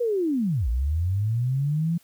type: linear two-way sweep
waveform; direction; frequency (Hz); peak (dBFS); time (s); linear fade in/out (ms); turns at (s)
sine; down then up; 493.9 to 55 to 172.2; -21; 0-1.98; 10; 0.68
effects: white hiss -59 dBFS RMS until 2.03 s